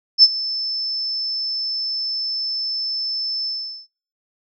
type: tone with ADSR envelope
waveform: sine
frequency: 5274 Hz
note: E8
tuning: in tune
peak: -4 dBFS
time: 0.18-3.87 s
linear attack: 50 ms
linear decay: 39 ms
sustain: -18 dB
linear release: 410 ms
effects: noise-tail reverb RT60 0.4 s tail -19 dB re dry